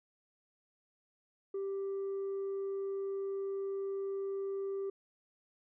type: tone with tanh clipping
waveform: sine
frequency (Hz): 392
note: G4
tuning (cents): 0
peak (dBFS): -35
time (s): 1.54-4.9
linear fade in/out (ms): 5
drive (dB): 1
effects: none